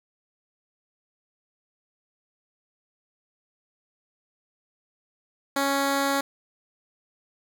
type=tone; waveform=10% pulse; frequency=277.2 Hz; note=C#4; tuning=in tune; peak=-14 dBFS; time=5.56-6.21 s; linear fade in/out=5 ms; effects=none